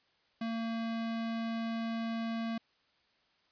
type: tone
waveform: square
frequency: 227.7 Hz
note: A#3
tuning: 40 cents flat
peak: -34 dBFS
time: 0.41-2.58 s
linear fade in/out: 5 ms
effects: white hiss -71 dBFS RMS until 3.51 s + resampled to 11025 Hz